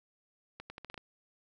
accelerating click train, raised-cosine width 0.3 ms, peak -28 dBFS, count 7, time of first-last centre 0.6-0.978 s, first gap 100 ms, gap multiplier 0.81, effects none

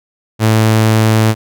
sawtooth tone, 110 Hz, A2, in tune, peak -4 dBFS, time 0.39-1.35 s, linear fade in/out 50 ms, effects none

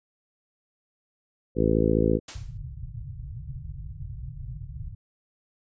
harmonic tone, 54.8 Hz, A1, 6 cents flat, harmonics 1 / 2 / 3 / 4 / 5 / 6 / 7 / 8 / 9, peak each -28 / -28 / -28 / -28 / -28 / -28 / -28 / -28 / -28 dBFS, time 1.55-2.2 s, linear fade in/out 50 ms
white noise with exponential decay, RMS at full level -35 dBFS, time 2.28-2.58 s, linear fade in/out 5 ms, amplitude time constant 65 ms
white low-pass noise, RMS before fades -37 dBFS, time 2.35-4.95 s, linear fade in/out 5 ms, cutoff 150 Hz, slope 96 dB/octave
effects resampled to 16000 Hz

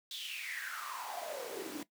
pink noise with high-pass filter sweep, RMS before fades -42 dBFS, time 0.11-1.83 s, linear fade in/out 2 ms, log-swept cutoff 3700 to 270 Hz, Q 8, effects noise-tail reverb RT60 0.1 s tail -17 dB re dry

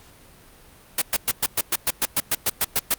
white noise bursts, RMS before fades -20 dBFS, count 14, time 0.98-2.942 s, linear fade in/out 5 ms, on 38 ms, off 110 ms, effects pink hiss -50 dBFS RMS until 2.98 s + Opus 48 kbps

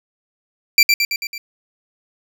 25% pulse tone with echo, 2349 Hz, D7, in tune, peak -3 dBFS, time 0.78-0.83 s, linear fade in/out 2 ms, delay 110 ms, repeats 5, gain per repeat -4 dB, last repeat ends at 1.38 s, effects none

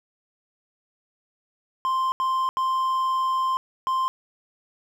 triangle tone bursts at uneven times, 1046.5 Hz, C6, in tune, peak -19 dBFS, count 4, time 1.85-2.12 / 2.2-2.49 / 2.57-3.57 / 3.87-4.08 s, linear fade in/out 0 ms, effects none

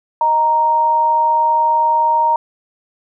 sine tone pair together, 622.2 / 932.3 Hz, D#5 / A#5, 0 / 0 cents, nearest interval perfect fifth, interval 700 cents, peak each -23 / -11 dBFS, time 0.21-2.36 s, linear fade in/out 2 ms, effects none

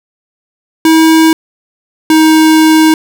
square tone pair in turn, 321.1 / 315.6 Hz, E4 / D#4, -45 / +25 cents, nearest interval unison, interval 30 cents, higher first, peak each -4 dBFS, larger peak neither, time 0.85-1.33 / 2.1-2.94 s, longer second, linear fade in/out 2 ms, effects none

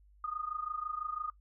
sine tone with amplitude modulation, 1233 Hz, D#6, 16 cents flat, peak -32 dBFS, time 0.24-1.3 s, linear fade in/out 2 ms, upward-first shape sine, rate 26 Hz, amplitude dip 85%, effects noise-tail reverb RT60 0.1 s tail -17 dB re dry + added 50 Hz sine -59 dBFS peak until 1.4 s

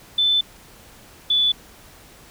sine tone pair in turn, 3520 / 3466 Hz, A7 / A7, 0 / -27 cents, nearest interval unison, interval 27 cents, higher first, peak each -15 dBFS, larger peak neither, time 0.18-0.41 / 1.3-1.52 s, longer first, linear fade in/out 5 ms, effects pink hiss -47 dBFS RMS until 2.3 s

